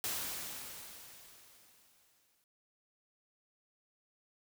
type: noise with exponential decay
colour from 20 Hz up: white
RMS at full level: -36 dBFS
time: 0.04-2.44 s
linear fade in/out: 1 ms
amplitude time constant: 520 ms
effects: none